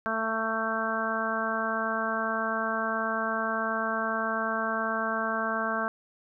harmonic tone, 222.7 Hz, A3, 21 cents sharp, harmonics 1 / 2 / 3 / 4 / 5 / 6 / 7, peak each -35 / -38 / -33 / -38 / -33 / -34 / -32 dBFS, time 0.06-5.88 s, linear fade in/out 0 ms, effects none

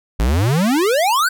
square exponential sweep, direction up, 49.55 to 1573 Hz, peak -14 dBFS, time 0.19-1.29 s, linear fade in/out 10 ms, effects none

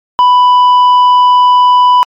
triangle tone with tanh clipping, 992 Hz, B5, 7 cents sharp, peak -4 dBFS, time 0.19-2.03 s, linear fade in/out 0 ms, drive 9 dB, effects MP3 96 kbps

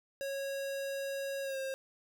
square tone with pitch glide, 550 to 534.3 Hz, C#5 to C5, -14 to +36 cents, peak -36 dBFS, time 0.21-1.74 s, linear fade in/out 0 ms, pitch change -50 cents, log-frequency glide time 1.42-1.58 s, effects none

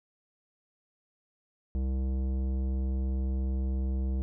sine tone with tanh clipping, 65.5 Hz, C2, 2 cents sharp, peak -29 dBFS, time 1.75-4.22 s, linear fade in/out 0 ms, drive 14 dB, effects none

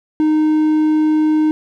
triangle tone, 308.8 Hz, D#4, 13 cents flat, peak -9 dBFS, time 0.2-1.51 s, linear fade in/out 0 ms, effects none

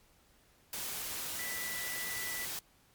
sine tone in noise, 1975.5 Hz, B6, in tune, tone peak -40 dBFS, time 1.39-2.45 s, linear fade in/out 2 ms, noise white, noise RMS -39 dBFS, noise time 0.73-2.59 s, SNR -4 dB, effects pink hiss -66 dBFS RMS until 2.94 s + MP3 96 kbps

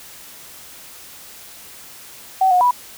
sine tone with pitch steps, 760 / 725 / 983 Hz, F#5 / F#5 / B5, +46 / -35 / -8 cents, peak -11 dBFS, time 2.41-2.71 s, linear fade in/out 5 ms, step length 100 ms, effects white hiss -40 dBFS RMS until 2.97 s

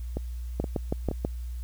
two click trains, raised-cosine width 2 ms, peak -13 / -17 dBFS, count 5 / 3, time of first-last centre 0.6-1.249 / 0.17-1.113 s, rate 6.16 / 2.12 Hz, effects added 60 Hz sine -32 dBFS peak until 1.63 s + white hiss -58 dBFS RMS until 1.63 s

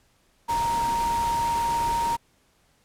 sine tone in noise, 932.3 Hz, A#5, in tune, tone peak -22 dBFS, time 0.48-2.17 s, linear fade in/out 20 ms, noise pink, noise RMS -34 dBFS, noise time 0.48-2.17 s, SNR +9 dB, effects pink hiss -64 dBFS RMS until 2.84 s + low-pass 12000 Hz 12 dB/octave

